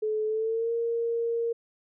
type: tone with pitch glide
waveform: sine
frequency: 431 to 464.6 Hz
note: A4 to A#4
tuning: -36 to -6 cents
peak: -25 dBFS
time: 0.02-1.53 s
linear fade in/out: 10 ms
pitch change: +130 cents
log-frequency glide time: 0.26-0.72 s
effects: none